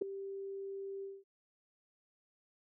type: tone with ADSR envelope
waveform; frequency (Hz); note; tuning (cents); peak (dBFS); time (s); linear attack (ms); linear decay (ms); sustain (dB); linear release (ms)
sine; 392; G4; 0; -26; 0.01-1.24; 11; 3; -14; 210
effects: none